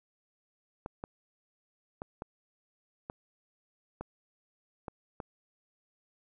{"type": "clicks", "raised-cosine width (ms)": 1, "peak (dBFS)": -24, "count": 8, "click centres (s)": [0.861, 1.039, 2.019, 2.221, 3.099, 4.01, 4.882, 5.202], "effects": []}